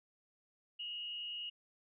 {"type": "tone with frequency modulation", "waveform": "sine", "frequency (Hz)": 2872, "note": "F7", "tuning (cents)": 48, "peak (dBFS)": -40, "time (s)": [0.79, 1.5], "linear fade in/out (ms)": 10, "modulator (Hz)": 182, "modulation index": 0.32, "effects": []}